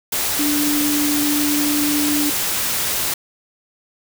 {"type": "tone in noise", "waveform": "sine", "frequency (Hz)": 293.7, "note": "D4", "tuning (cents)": 0, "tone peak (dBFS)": -18, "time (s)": [0.39, 2.3], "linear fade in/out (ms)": 5, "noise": "white", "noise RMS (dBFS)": -21, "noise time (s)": [0.12, 3.14], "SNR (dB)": 0, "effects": []}